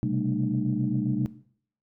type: tone cluster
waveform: sine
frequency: 126.8 / 134.3 / 195.8 / 222.9 / 301.7 Hz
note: B2 / C3 / G3 / A3 / D4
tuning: +46 / +46 / -2 / +23 / +47 cents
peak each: -30 dBFS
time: 0.03-1.26 s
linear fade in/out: 0 ms
effects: noise-tail reverb RT60 0.6 s tail -18 dB re dry + tanh soft clip ceiling -14 dBFS